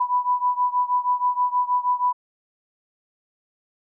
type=beating tone pair; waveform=sine; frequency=987.8 / 994.1 Hz; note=B5 / B5; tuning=0 / +11 cents; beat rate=6.3 Hz; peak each=-21 / -23 dBFS; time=0-2.13 s; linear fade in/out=10 ms; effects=none